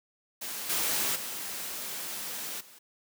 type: noise with level steps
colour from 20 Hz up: white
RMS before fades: -37 / -29 / -37 / -53 dBFS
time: 0.41-2.79 s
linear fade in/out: 10 ms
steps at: 0.69 / 1.15 / 2.6 s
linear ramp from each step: 10 ms
effects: high-pass 150 Hz 12 dB/octave